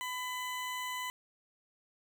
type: tone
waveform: 20% pulse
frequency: 1003 Hz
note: B5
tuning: 26 cents sharp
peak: -31 dBFS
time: 0.01-1.1 s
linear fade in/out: 0 ms
effects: none